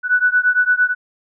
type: beating tone pair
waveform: sine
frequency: 1480 / 1488.8 Hz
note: F#6 / F#6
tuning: 0 / +10 cents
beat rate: 8.8 Hz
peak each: -15 / -16 dBFS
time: 0.03-0.95 s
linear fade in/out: 50 ms
effects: none